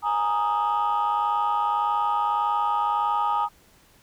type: chord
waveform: sine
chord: Ab suspended second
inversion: none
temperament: equal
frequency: 830.6 / 932.3 / 1244.5 Hz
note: Ab5 / Bb5 / Eb6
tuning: 0 / 0 / 0 cents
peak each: -24 dBFS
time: 0.02-3.49 s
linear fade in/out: 50 ms
effects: tanh soft clip ceiling -16 dBFS + pink hiss -57 dBFS RMS until 4.02 s